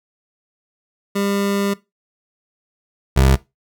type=tone pair in turn; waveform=25% pulse; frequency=200 / 66.74 Hz; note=G3 / C2; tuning=+35 / +35 cents; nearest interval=octave + perfect fifth; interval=1900 cents; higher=first; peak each=-14 / -7 dBFS; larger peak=second; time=1.15-1.74 / 3.16-3.36 s; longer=first; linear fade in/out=10 ms; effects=noise-tail reverb RT60 0.2 s tail -18 dB re dry